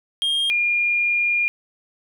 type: tone pair in turn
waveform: triangle / sine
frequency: 3224 / 2415 Hz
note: G7 / D7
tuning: +48 / +48 cents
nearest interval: perfect fourth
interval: 500 cents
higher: first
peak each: -17 / -17 dBFS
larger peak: neither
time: 0.22-0.5 / 0.5-1.48 s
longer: second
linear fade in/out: 0 ms
effects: none